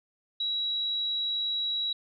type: tone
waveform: sine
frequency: 3883 Hz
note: B7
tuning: 30 cents flat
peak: -27 dBFS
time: 0.4-1.93 s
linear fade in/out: 5 ms
effects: none